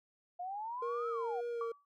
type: exponential two-way sweep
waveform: sine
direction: up then down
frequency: 698.5 to 1324 to 698.5 Hz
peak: -38 dBFS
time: 0.39-1.41 s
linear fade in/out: 10 ms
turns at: 1.09 s
type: tone with vibrato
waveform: triangle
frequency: 468.6 Hz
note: A#4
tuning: 9 cents sharp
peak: -34 dBFS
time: 0.82-1.72 s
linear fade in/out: 5 ms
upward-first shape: sine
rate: 2 Hz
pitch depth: 30 cents each way
type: tone with exponential decay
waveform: sine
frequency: 1148 Hz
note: D6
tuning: 40 cents flat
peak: -35 dBFS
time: 1.61-1.85 s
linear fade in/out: 2 ms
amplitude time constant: 52 ms
effects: none